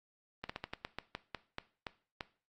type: slowing click train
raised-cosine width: 0.3 ms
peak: -22 dBFS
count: 12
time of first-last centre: 0.44-2.208 s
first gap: 55 ms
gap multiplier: 1.2
effects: noise-tail reverb RT60 0.4 s tail -17 dB re dry + Opus 32 kbps